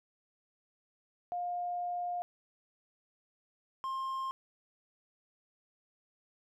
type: tone pair in turn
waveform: sine / triangle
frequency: 708 / 1060.8 Hz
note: F5 / C6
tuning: +23 / +23 cents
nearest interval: perfect fifth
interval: 700 cents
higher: second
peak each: -33 / -32 dBFS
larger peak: second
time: 1.32-2.22 / 3.84-4.31 s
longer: first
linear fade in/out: 0 ms
effects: none